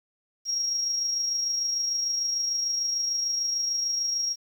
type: tone with amplitude modulation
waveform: sine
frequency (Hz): 5600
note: F8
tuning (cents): +4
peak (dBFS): -22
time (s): 0.45-4.36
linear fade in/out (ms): 50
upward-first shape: sine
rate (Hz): 26.7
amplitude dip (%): 40
effects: tanh soft clip ceiling -19 dBFS + 9-bit